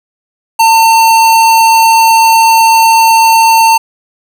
square tone, 902 Hz, A5, 43 cents sharp, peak -4 dBFS, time 0.59-3.78 s, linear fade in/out 10 ms, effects none

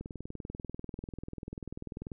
click train, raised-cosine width 3 ms, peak -27 dBFS, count 44, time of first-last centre 0.01-2.118 s, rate 20.4 Hz, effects none

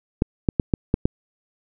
clicks, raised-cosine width 3 ms, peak -4 dBFS, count 6, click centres 0.221 / 0.488 / 0.598 / 0.738 / 0.941 / 1.055 s, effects none

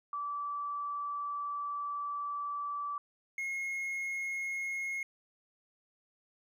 sine / triangle tone pair in turn, 1158 / 2159 Hz, D6 / C#7, -25 / -46 cents, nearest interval major seventh, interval 1079 cents, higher second, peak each -34 / -32 dBFS, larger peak second, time 0.13-2.98 / 3.38-5.03 s, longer first, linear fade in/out 2 ms, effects none

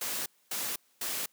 white noise bursts, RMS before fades -34 dBFS, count 3, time 0.01-1.26 s, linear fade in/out 5 ms, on 250 ms, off 250 ms, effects white hiss -68 dBFS RMS until 1.32 s + high-pass 150 Hz 12 dB/octave

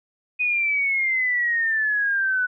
sine exponential sweep, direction down, 2499 to 1480 Hz, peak -19 dBFS, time 0.39-2.47 s, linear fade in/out 20 ms, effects none

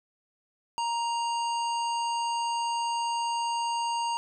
harmonic tone, 935 Hz, A#5, 5 cents sharp, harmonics 1 / 3 / 5 / 7 / 9, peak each -27 / -37 / -41 / -44 / -46 dBFS, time 0.78-4.17 s, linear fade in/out 0 ms, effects none

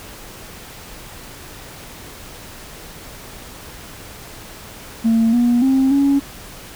sine tone with pitch steps, 226.6 / 240.4 / 265.8 / 278.9 Hz, A#3 / B3 / C4 / C#4, -49 / -46 / +27 / +11 cents, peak -10 dBFS, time 5.04-6.2 s, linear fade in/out 20 ms, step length 290 ms, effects tanh soft clip ceiling -9 dBFS + pink hiss -37 dBFS RMS until 6.75 s

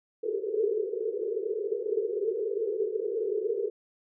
pink band-pass noise, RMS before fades -30 dBFS, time 0.23-3.7 s, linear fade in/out 10 ms, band 390 to 460 Hz, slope 96 dB/octave, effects none

